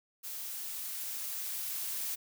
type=noise with level ramp; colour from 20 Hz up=blue; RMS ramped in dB=-41 to -36 dBFS; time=0.23-2.16 s; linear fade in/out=20 ms; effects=none